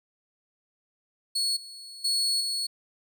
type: tone with level steps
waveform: 35% pulse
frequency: 4373 Hz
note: C#8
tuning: 24 cents flat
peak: -23 / -40 / -22 / -26 dBFS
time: 1.35-2.67 s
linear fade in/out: 10 ms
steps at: 1.56 / 2.04 / 2.4 s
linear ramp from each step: 10 ms
effects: none